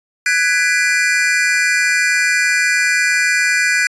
square chord, G# half-diminished seventh, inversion third, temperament just, 1495.1 / 1661.2 / 1993.5 / 2392 Hz, F#6 / G#6 / B6 / D7, +18 / 0 / +16 / +31 cents, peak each -19 dBFS, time 0.26-3.87 s, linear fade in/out 2 ms, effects resampled to 22050 Hz

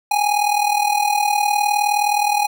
square tone with amplitude modulation, 827 Hz, G#5, 8 cents flat, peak -13 dBFS, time 0.11-2.47 s, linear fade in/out 5 ms, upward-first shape sine, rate 39.4 Hz, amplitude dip 70%, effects none

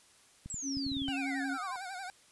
clicks, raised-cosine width 5 ms, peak -31 dBFS, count 8, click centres 0.46 / 0.543 / 0.77 / 0.866 / 0.918 / 0.968 / 1.019 / 1.086 s
sine exponential sweep, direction down, 7902 to 980 Hz, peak -37 dBFS, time 0.5-1.76 s, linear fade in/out 0 ms
sine tone, 273.8 Hz, C#4, 21 cents flat, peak -34 dBFS, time 0.62-1.58 s, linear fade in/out 50 ms
25% pulse tone with vibrato, 753 Hz, F#5, 30 cents sharp, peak -36 dBFS, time 1.08-2.1 s, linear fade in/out 0 ms, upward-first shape sine, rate 11 Hz, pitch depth 91 cents each way
effects white hiss -62 dBFS RMS until 2.31 s + resampled to 24000 Hz

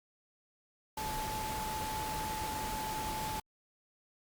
sine tone in noise, 868 Hz, A5, 24 cents flat, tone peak -37 dBFS, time 0.97-3.4 s, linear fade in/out 5 ms, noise pink, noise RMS -40 dBFS, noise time 0.97-3.4 s, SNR 0 dB, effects Opus 48 kbps

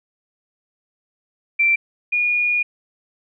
sine tone pair in turn, 2349 / 2440 Hz, D7 / D#7, 0 / -34 cents, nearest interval minor second, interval 66 cents, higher second, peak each -13 / -16 dBFS, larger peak first, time 1.59-1.76 / 2.12-2.63 s, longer second, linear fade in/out 10 ms, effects none

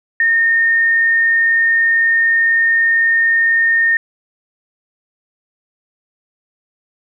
sine tone, 1831 Hz, A#6, 32 cents flat, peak -10 dBFS, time 0.2-3.97 s, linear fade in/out 2 ms, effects none

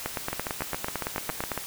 two click trains, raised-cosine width 0.5 ms, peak -13 / -14 dBFS, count 14 / 10, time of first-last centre 0.06-1.517 / 0.33-1.577 s, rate 8.92 / 7.22 Hz, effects white hiss -38 dBFS RMS until 1.66 s

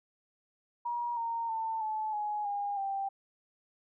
sine tone with pitch steps, 954 / 923.6 / 894.2 / 865.8 / 838.2 / 811.5 / 785.7 Hz, A#5 / A#5 / A5 / A5 / G#5 / G#5 / G5, +40 / -16 / +28 / -28 / +16 / -40 / +4 cents, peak -31 dBFS, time 0.85-3.09 s, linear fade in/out 10 ms, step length 320 ms, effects none

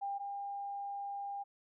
sine tone pair in turn, 798 / 801.9 Hz, G5 / G5, +31 / +39 cents, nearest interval unison, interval 8 cents, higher second, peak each -35 / -38 dBFS, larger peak first, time 0.01-0.19 / 0.19-1.44 s, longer second, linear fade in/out 20 ms, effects none

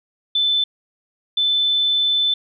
sine tone bursts at uneven times, 3520 Hz, A7, in tune, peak -15 dBFS, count 2, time 0.35-0.64 / 1.37-2.34 s, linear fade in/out 5 ms, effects none

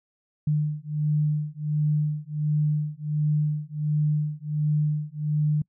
sine beating tone pair, 149.9 / 151.3 Hz, D3 / D#3, +36 / -48 cents, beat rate 1.4 Hz, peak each -25 dBFS, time 0.47-5.62 s, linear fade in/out 5 ms, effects noise-tail reverb RT60 0.1 s tail -26 dB re dry

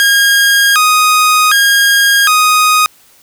sawtooth tone with vibrato, 1424 Hz, F6, 33 cents sharp, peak -3 dBFS, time 0-2.86 s, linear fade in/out 0 ms, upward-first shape square, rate 0.66 Hz, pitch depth 230 cents each way, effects white hiss -46 dBFS RMS until 3.22 s

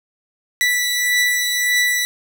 sawtooth beating tone pair, 1967 / 1968.7 Hz, B6 / B6, -7 / -6 cents, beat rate 1.7 Hz, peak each -13 / -20 dBFS, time 0.61-2.05 s, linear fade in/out 0 ms, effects none

